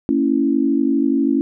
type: chord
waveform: sine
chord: A# diminished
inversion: none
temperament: equal with one note detuned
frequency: 228.9 / 277.2 / 329.6 Hz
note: A#3 / C#4 / E4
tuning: -31 / 0 / 0 cents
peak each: -21 / -16 / -20 dBFS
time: 0.09-1.41 s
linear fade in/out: 0 ms
effects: none